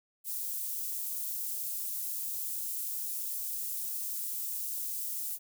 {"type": "high-pass noise", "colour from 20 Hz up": "white", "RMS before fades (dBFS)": -36, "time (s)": [0.24, 5.39], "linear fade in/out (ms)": 50, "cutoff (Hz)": 10000, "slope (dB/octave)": 12, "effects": []}